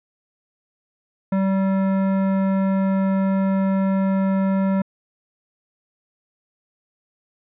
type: tone with hard clipping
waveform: sine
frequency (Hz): 192.8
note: G3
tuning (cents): -28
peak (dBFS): -19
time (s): 1.32-4.82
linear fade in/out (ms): 5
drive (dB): 14
effects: resampled to 8000 Hz